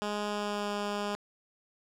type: tone with pitch glide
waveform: 10% pulse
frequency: 207.7 to 205.2 Hz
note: G#3 to G#3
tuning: 0 to -21 cents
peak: -23 dBFS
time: 0.02-1.15 s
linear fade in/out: 0 ms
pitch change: -21 cents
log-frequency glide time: 0.27-0.73 s
effects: low-pass 7000 Hz 12 dB/octave + 9-bit